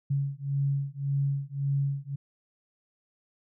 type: beating tone pair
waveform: sine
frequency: 138.59 / 140.39 Hz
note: C#3 / C#3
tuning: 0 / +22 cents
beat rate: 1.8 Hz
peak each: -29 / -29 dBFS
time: 0.1-2.16 s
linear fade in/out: 10 ms
effects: none